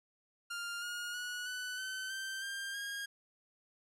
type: tone with pitch steps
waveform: sawtooth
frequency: 1401 / 1431.3 / 1462.2 / 1493.8 / 1526 / 1559 / 1592.7 / 1627.1 Hz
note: F6 / F6 / F#6 / F#6 / G6 / G6 / G6 / G#6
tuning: +5 / +42 / -21 / +16 / -47 / -10 / +27 / -36 cents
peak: -35 dBFS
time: 0.5-3.06 s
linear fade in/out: 10 ms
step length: 320 ms
effects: low-pass 12000 Hz 12 dB/octave